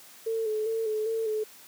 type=tone with vibrato; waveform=sine; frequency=440 Hz; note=A4; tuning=in tune; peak=-26 dBFS; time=0.26-1.44 s; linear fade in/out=10 ms; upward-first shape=square; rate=2.5 Hz; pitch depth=37 cents each way; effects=white hiss -51 dBFS RMS until 1.67 s + high-pass 150 Hz 12 dB/octave